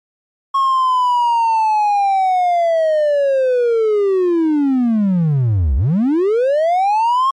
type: linear two-way sweep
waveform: triangle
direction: down then up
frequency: 1094 to 59.3 to 1094 Hz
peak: -9 dBFS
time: 0.54-7.31 s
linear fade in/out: 10 ms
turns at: 5.76 s
effects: tanh soft clip ceiling -5 dBFS + MP3 48 kbps